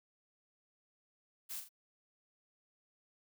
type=noise with echo; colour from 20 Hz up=blue; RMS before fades=-43 dBFS; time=1.49-1.61 s; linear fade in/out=20 ms; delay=41 ms; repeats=2; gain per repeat=-7 dB; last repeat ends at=1.692 s; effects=none